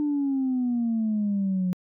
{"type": "exponential sweep", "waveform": "sine", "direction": "down", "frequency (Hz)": [299.7, 179.1], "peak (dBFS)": -21, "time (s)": [0, 1.73], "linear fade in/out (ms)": 0, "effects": ["tanh soft clip ceiling -19 dBFS"]}